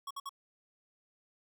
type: tone bursts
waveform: square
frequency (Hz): 1108.7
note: C#6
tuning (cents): 0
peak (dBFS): -39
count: 3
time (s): 0.07-0.293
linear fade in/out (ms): 5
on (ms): 37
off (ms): 56
effects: none